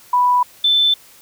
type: tone pair in turn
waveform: sine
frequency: 987 / 3528 Hz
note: B5 / A7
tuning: -1 / +4 cents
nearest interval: octave + minor seventh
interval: 2205 cents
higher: second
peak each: -11 dBFS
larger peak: neither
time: 0.13-0.43 / 0.64-0.94 s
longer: neither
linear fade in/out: 5 ms
effects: white hiss -46 dBFS RMS until 1.21 s